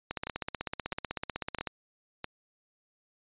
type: two click trains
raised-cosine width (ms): 0.3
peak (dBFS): -19 / -17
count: 4 / 26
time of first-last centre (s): 0.27-2.244 / 0.11-1.673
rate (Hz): 1.52 / 16
effects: resampled to 8000 Hz